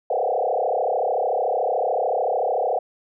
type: tone with frequency modulation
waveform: sine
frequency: 622.3 Hz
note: D#5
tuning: in tune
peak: -19 dBFS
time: 0.1-2.79 s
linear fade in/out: 5 ms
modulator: 33.6 Hz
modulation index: 4.8
effects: none